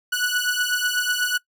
sawtooth beating tone pair, 1471 / 1479.1 Hz, F#6 / F#6, -11 / -1 cents, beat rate 8.1 Hz, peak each -20 / -20 dBFS, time 0.12-1.38 s, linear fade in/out 10 ms, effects noise-tail reverb RT60 0.1 s tail -21 dB re dry

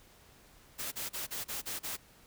white noise bursts, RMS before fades -38 dBFS, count 7, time 0.78-1.97 s, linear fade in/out 20 ms, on 140 ms, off 35 ms, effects pink hiss -60 dBFS RMS until 2.26 s

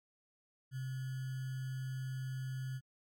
sine tone with sample-and-hold, 130.81 Hz, C3, in tune, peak -37 dBFS, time 0.71-2.81 s, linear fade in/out 50 ms, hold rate 1575 Hz, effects MP3 64 kbps

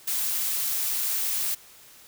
blue noise, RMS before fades -27 dBFS, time 0.07-1.55 s, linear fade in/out 10 ms, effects white hiss -51 dBFS RMS until 2.07 s

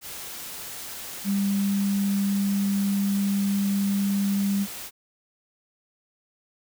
sine tone in noise, 199 Hz, G3, 26 cents sharp, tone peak -21 dBFS, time 1.24-4.67 s, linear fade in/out 50 ms, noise white, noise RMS -37 dBFS, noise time 0.01-4.91 s, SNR +13 dB, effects none

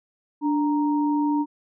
sine tone pair together, 293.7 / 932.4 Hz, D4 / A#5, 0 / 0 cents, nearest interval octave + minor sixth, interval 2000 cents, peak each -20 / -27 dBFS, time 0.41-1.46 s, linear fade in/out 50 ms, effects none

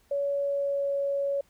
sine tone with pitch glide, 564 to 559.5 Hz, C#5 to C#5, +30 to +16 cents, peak -25 dBFS, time 0.11-1.41 s, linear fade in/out 5 ms, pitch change -14 cents, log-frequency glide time 0.3-0.94 s, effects pink hiss -65 dBFS RMS until 1.49 s

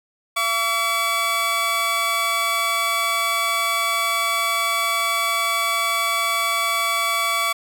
20% pulse tone pair together, 677.8 / 1140 Hz, E5 / C#6, +48 / +48 cents, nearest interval major sixth, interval 900 cents, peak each -22 / -15 dBFS, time 0.36-7.53 s, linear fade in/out 10 ms, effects none

